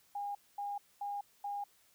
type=tone bursts; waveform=sine; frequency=812 Hz; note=G#5; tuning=39 cents flat; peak=-36 dBFS; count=4; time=0.15-1.64 s; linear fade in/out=5 ms; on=200 ms; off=230 ms; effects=white hiss -68 dBFS RMS until 1.94 s